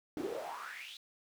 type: noise with high-pass filter sweep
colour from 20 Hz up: brown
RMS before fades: -42 dBFS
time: 0.17-0.97 s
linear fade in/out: 2 ms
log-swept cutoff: 280 to 3800 Hz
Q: 6.2
effects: none